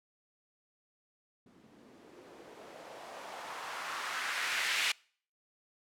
violet noise with low-pass filter sweep, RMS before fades -39 dBFS, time 1.46-4.92 s, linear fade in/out 5 ms, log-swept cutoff 210 to 2500 Hz, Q 1.6, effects noise-tail reverb RT60 0.5 s tail -26 dB re dry

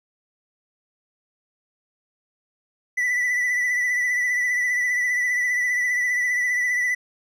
triangle tone with vibrato, 1975.5 Hz, B6, in tune, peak -18 dBFS, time 2.97-6.95 s, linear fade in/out 10 ms, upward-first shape triangle, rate 15 Hz, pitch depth 40 cents each way, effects none

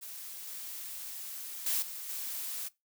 blue noise with level steps, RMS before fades -44 / -42 / -31 / -42 / -38 dBFS, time 0.01-2.69 s, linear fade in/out 20 ms, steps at 0.47 / 1.66 / 1.82 / 2.09 s, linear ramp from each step 5 ms, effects noise-tail reverb RT60 0.2 s tail -20 dB re dry

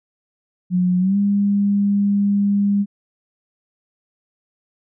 sine tone with pitch glide, 180.7 to 201.7 Hz, F#3 to G3, -41 to +50 cents, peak -14 dBFS, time 0.7-2.86 s, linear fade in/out 50 ms, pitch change +191 cents, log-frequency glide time 0.99-1.17 s, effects none

